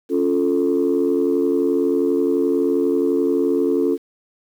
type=chord; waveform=sine; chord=Db augmented; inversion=none; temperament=equal; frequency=277.2 / 349.2 / 440 Hz; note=Db4 / F4 / A4; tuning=0 / 0 / 0 cents; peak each=-19 dBFS; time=0.09-3.98 s; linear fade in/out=50 ms; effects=tanh soft clip ceiling -9 dBFS + 8-bit